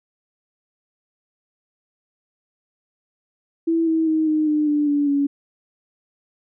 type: tone with pitch steps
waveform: sine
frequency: 329.6 / 322.4 / 315.4 / 308.6 / 301.9 / 295.3 / 288.9 / 282.7 Hz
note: E4 / E4 / D#4 / D#4 / D4 / D4 / D4 / C#4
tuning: 0 / -38 / +24 / -14 / +48 / +10 / -28 / +34 cents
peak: -16 dBFS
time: 3.67-5.27 s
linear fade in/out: 10 ms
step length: 200 ms
effects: none